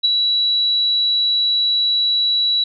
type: tone with ADSR envelope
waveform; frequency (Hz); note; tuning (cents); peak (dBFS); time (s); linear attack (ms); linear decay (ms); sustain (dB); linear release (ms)
sine; 3920; B7; -14; -10; 0.03-2.64; 19; 19; -4; 6
effects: none